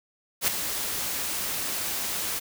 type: noise with ADSR envelope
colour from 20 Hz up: white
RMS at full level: -21 dBFS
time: 0.41-2.4 s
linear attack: 69 ms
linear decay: 3 ms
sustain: -9 dB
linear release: 21 ms
effects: none